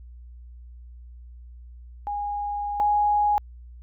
sine tone pair in turn, 821 / 829.6 Hz, G#5 / G#5, -20 / -2 cents, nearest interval unison, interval 18 cents, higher second, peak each -26 / -18 dBFS, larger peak second, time 2.07-2.8 / 2.8-3.38 s, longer first, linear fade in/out 0 ms, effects added 60 Hz sine -41 dBFS peak until 3.82 s

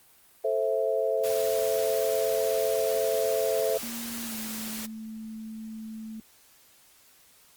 sine chord, A minor, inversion none, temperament just, 440 / 528 / 660 Hz, A4 / C5 / E5, 0 / +16 / +2 cents, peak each -28 dBFS, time 0.44-3.78 s, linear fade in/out 10 ms
white noise, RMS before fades -37 dBFS, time 1.23-4.87 s, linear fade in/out 20 ms
sine tone with pitch glide, 233.1 to 220 Hz, A#3 to A3, 0 to 0 cents, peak -36 dBFS, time 3.83-6.2 s, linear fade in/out 2 ms, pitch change -100 cents, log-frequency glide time 4.23-4.37 s
effects white hiss -58 dBFS RMS until 7.56 s + Opus 32 kbps

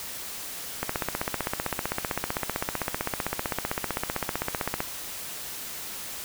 click train, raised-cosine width 0.5 ms, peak -11 dBFS, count 63, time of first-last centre 0.83-4.804 s, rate 15.6 Hz, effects white hiss -37 dBFS RMS until 6.24 s

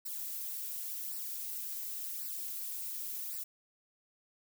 violet noise with flanger, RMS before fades -40 dBFS, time 0.05-3.44 s, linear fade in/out 10 ms, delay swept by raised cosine 0.3 to 6.1 ms, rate 0.91 Hz, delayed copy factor -0.75, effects none

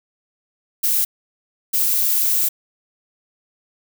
violet noise bursts at uneven times, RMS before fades -18 dBFS, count 2, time 0.83-1.05 / 1.73-2.49 s, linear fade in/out 10 ms, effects none

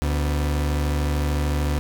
35% pulse tone pair together, 73.42 / 247 Hz, D2 / B3, 0 / 0 cents, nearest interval octave + major sixth, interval 2100 cents, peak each -19 / -30 dBFS, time 0.02-1.79 s, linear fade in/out 0 ms, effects 8-bit

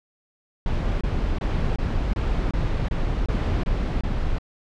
brown noise bursts, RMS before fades -23 dBFS, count 10, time 0.66-4.385 s, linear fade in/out 2 ms, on 350 ms, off 25 ms, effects low-pass 4000 Hz 12 dB/octave

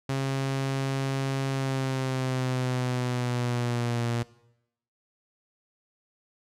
sawtooth tone with pitch glide, 135.2 to 118.38 Hz, C#3 to A#2, -43 to +27 cents, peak -22 dBFS, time 0.09-4.23 s, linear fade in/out 5 ms, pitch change -230 cents, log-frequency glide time 1.5-4.04 s, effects noise-tail reverb RT60 0.8 s tail -19 dB re dry + low-pass 9000 Hz 12 dB/octave

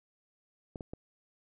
clicks, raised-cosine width 2 ms, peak -27 dBFS, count 3, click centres 0.758 / 0.808 / 0.935 s, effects none

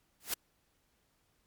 white noise with exponential growth, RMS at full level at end -29 dBFS, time 0.2-0.34 s, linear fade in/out 5 ms, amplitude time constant 30 ms, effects pink hiss -74 dBFS RMS until 1.46 s + MP3 96 kbps

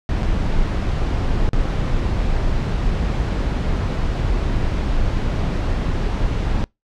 brown noise with dropouts, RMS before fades -19 dBFS, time 0.09-6.64 s, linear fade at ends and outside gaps 0 ms, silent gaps 0.224-0.231 / 1.49-1.533 s, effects noise-tail reverb RT60 0.2 s tail -26 dB re dry + low-pass 5000 Hz 12 dB/octave

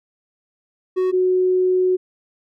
triangle / sine tone pair in turn, 370.4 / 368.3 Hz, F#4 / F#4, +2 / -8 cents, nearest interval unison, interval 10 cents, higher first, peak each -14 dBFS, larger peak neither, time 0.96-1.12 / 1.12-1.97 s, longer second, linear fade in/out 20 ms, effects none

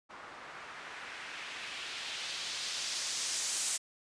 blue noise with low-pass filter sweep, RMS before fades -39 dBFS, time 0.09-3.78 s, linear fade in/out 20 ms, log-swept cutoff 1100 to 8300 Hz, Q 1.3, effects resampled to 22050 Hz

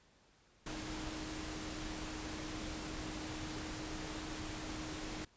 sine tone in noise, 311.1 Hz, D#4, in tune, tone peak -46 dBFS, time 0.66-5.25 s, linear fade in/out 5 ms, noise pink, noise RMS -44 dBFS, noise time 0.66-5.25 s, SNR -5 dB, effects pink hiss -68 dBFS RMS until 5.36 s + resampled to 16000 Hz

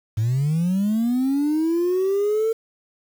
sine linear sweep, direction up, 104.2 to 453.2 Hz, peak -16 dBFS, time 0.17-2.53 s, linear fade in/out 10 ms, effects tanh soft clip ceiling -16 dBFS + 7-bit

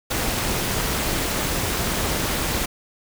pink noise with amplitude modulation, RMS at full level -21 dBFS, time 0.1-2.66 s, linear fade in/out 10 ms, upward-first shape sine, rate 300 Hz, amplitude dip 60%, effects none

